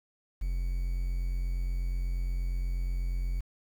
triangle tone with quantisation, 44.19 Hz, F1, 21 cents sharp, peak -26 dBFS, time 0.41-3.41 s, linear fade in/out 10 ms, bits 9, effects none

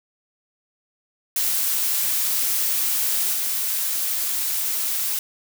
blue noise with level steps, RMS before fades -22 / -24 dBFS, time 1.36-5.19 s, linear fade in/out 2 ms, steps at 3.32 s, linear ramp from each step 20 ms, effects none

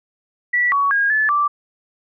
sine tone with pitch steps, 1953 / 1124 / 1630 / 1733 / 1170 Hz, B6 / C#6 / G#6 / A6 / D6, -20 / +24 / -33 / -27 / -7 cents, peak -14 dBFS, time 0.53-1.48 s, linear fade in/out 10 ms, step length 190 ms, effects none

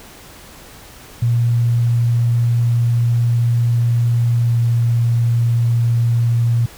sine tone with pitch glide, 118.4 to 117.58 Hz, A#2 to A#2, +27 to +15 cents, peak -12 dBFS, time 1.22-6.66 s, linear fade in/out 5 ms, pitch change -12 cents, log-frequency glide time 4.45-4.53 s, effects pink hiss -40 dBFS RMS until 6.77 s

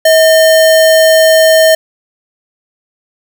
sine tone with sample-and-hold, 640 Hz, D#5, 49 cents sharp, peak -3 dBFS, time 0.05-1.75 s, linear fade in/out 5 ms, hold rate 2450 Hz, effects none

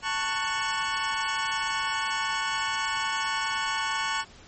25% pulse chord, F# minor, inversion first, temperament just, 888 / 1110 / 1480 Hz, A5 / C#6 / F#6, +16 / +2 / 0 cents, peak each -27 dBFS, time 0.02-4.25 s, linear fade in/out 50 ms, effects pink hiss -51 dBFS RMS until 4.47 s + MP3 32 kbps

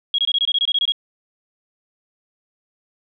sine tone bursts, 3300 Hz, G#7, 12 cents flat, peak -15 dBFS, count 12, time 0.14-0.921 s, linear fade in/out 2 ms, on 44 ms, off 23 ms, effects none

